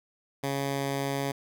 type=tone; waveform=10% pulse; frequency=138.59 Hz; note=C#3; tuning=in tune; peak=-20 dBFS; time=0.43-1.32 s; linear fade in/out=10 ms; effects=none